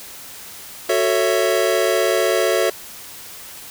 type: chord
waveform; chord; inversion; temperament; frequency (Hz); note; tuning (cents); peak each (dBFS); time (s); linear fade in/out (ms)
square; F# minor seventh; none; equal with one note detuned; 370 / 445.4 / 554.4 / 659.3; F#4 / A4 / C#5 / E5; 0 / +21 / 0 / 0; -22; 0.89-2.7; 5
effects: white hiss -37 dBFS RMS until 3.7 s